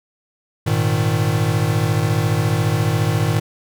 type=chord; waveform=square; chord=Ab suspended second; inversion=none; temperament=equal with one note detuned; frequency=103.83 / 118.24 / 155.56 Hz; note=Ab2 / Bb2 / Eb3; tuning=0 / +25 / 0 cents; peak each=-21 dBFS; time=0.66-3.4 s; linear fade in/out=10 ms; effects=none